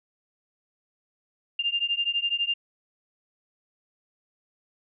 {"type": "beating tone pair", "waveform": "sine", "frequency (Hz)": [2794, 2806], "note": ["F7", "F7"], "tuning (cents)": [0, 8], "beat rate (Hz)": 12, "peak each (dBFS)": -27, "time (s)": [1.59, 2.54], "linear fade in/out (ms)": 5, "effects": []}